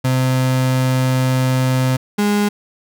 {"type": "tone pair in turn", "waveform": "35% pulse", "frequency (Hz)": [129.3, 206.1], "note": ["C3", "G#3"], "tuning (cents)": [-20, -13], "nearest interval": "minor sixth", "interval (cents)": 807, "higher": "second", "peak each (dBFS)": -12, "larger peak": "neither", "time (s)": [[0.04, 1.97], [2.18, 2.49]], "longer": "first", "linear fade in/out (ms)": 10, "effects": []}